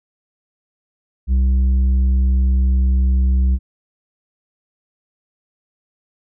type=tone with tanh clipping; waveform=triangle; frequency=64.3 Hz; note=C2; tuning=30 cents flat; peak=-13 dBFS; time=1.27-3.59 s; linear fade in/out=50 ms; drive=10 dB; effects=none